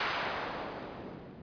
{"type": "noise with low-pass filter sweep", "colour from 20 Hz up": "blue", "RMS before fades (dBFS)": -38, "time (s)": [0, 1.42], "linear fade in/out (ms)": 5, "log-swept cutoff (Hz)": [1700, 220], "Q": 0.77, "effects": ["resampled to 11025 Hz"]}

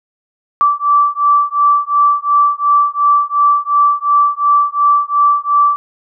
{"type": "beating tone pair", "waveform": "sine", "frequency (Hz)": [1161, 1163.8], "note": ["D6", "D6"], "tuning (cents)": [-20, -16], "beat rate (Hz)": 2.8, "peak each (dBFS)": -12, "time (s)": [0.61, 5.76], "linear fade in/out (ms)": 0, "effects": []}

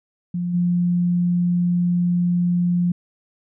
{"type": "tone with level steps", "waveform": "sine", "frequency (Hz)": 175.8, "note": "F3", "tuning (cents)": 12, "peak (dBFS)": [-21, -16], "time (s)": [0.34, 2.92], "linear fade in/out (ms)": 5, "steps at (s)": 0.53, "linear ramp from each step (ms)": 20, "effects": []}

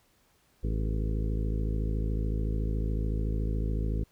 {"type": "harmonic tone with a mistuned harmonic", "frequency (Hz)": 53.8, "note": "A1", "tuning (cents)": -38, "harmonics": [1, 2, 3, 4, 5, 6, 7, 8, 9], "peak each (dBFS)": [-28, -34, -38, -40, -42, -44, -45, -46, -47], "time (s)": [0.63, 4.04], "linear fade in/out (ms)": 10, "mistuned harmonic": 7, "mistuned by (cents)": 67, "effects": ["pink hiss -67 dBFS RMS until 4.11 s"]}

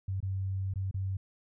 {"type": "tone with dropouts", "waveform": "sine", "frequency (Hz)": 95.9, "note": "G2", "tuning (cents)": -37, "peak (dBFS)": -30, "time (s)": [0.08, 1.17], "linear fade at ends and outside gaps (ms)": 5, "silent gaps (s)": [[0.204, 0.227], [0.738, 0.757], [0.912, 0.942]], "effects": []}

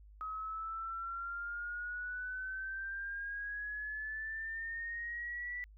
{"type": "exponential sweep", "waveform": "sine", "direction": "up", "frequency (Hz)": [1269, 1970], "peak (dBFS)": -38, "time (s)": [0.21, 5.64], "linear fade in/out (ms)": 0, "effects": ["added 51 Hz sine -54 dBFS peak until 5.77 s"]}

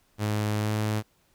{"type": "tone with pitch glide", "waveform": "sawtooth", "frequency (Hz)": [105.7, 107.24], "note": ["G#2", "A2"], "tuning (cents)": [31, -44], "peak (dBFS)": -21, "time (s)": [0.18, 1.03], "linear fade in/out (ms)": 50, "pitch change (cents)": 25, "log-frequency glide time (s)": [0.6, 0.7], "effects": ["pink hiss -66 dBFS RMS until 1.34 s"]}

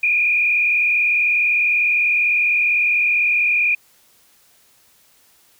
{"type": "tone with frequency modulation", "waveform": "sine", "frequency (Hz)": 2431, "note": "D#7", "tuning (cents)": -41, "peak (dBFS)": -14, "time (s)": [0.03, 3.75], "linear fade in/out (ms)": 5, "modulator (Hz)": 40.1, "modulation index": 1.7, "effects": ["white hiss -55 dBFS RMS until 5.59 s"]}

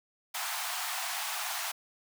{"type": "high-pass noise", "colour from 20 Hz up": "pink", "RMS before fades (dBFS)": -35, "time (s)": [0.34, 1.72], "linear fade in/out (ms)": 10, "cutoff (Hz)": 680, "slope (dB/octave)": 96, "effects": []}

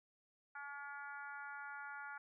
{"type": "harmonic tone", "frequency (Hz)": 284.4, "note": "C#4", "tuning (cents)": 45, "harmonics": [3, 4, 5, 6, 7, 8], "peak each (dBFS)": [-52, -57, -48, -56, -62, -63], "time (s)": [0.55, 2.18], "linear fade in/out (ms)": 5, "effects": []}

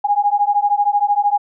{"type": "beating tone pair", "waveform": "sine", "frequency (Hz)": [814, 827], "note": ["G#5", "G#5"], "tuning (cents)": [-35, -8], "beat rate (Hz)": 13, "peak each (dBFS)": -16, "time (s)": [0.04, 1.38], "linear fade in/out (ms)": 10, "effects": []}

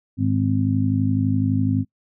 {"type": "harmonic tone", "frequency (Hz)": 51.91, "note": "G#1", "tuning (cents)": 0, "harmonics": [2, 3, 4, 5], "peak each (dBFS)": [-21, -27, -26, -21], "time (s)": [0.17, 1.85], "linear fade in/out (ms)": 50, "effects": ["noise-tail reverb RT60 0.1 s tail -22 dB re dry"]}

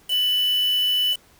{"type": "tone with quantisation", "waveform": "sine", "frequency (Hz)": 2982, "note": "F#7", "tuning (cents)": 13, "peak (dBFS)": -18, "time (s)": [0.08, 1.17], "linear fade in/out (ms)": 50, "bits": 5, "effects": ["pink hiss -55 dBFS RMS until 1.39 s"]}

